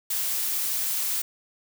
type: noise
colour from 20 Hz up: blue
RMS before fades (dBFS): -27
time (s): 0.1-1.22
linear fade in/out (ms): 5
effects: none